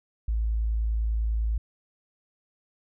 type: tone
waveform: sine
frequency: 55 Hz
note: A1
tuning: in tune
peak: -23 dBFS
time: 0.28-1.58 s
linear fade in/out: 5 ms
effects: none